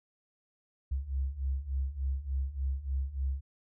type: beating tone pair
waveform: sine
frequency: 65.41 / 68.81 Hz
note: C2 / C#2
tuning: 0 / -12 cents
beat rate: 3.4 Hz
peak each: -35 / -32 dBFS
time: 0.91-3.41 s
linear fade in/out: 10 ms
effects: none